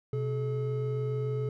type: tone pair together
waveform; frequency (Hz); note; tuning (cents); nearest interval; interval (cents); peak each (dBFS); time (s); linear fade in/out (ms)
triangle; 127.1 / 428.3; C3 / A4; -50 / -47; octave + major sixth; 2103; -28 / -31; 0.13-1.49; 2
effects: none